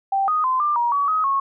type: tone with pitch steps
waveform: sine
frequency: 782 / 1243 / 1031 / 1190 / 950 / 1134 / 1265 / 1096 Hz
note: G5 / D#6 / C6 / D6 / A#5 / C#6 / D#6 / C#6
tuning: -4 / -2 / -26 / +22 / +33 / +39 / +28 / -20 cents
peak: -17 dBFS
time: 0.12-1.4 s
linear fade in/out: 5 ms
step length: 160 ms
effects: none